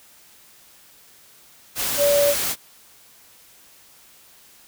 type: tone in noise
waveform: sine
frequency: 574 Hz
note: D5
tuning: 40 cents flat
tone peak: -15 dBFS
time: 1.97-2.35 s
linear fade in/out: 50 ms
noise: white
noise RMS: -24 dBFS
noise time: 1.75-2.56 s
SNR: +6 dB
effects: white hiss -51 dBFS RMS until 4.67 s